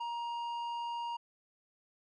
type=tone with tanh clipping; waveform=sine; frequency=942 Hz; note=A#5; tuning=18 cents sharp; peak=-37 dBFS; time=0-1.17 s; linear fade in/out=10 ms; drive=9 dB; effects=none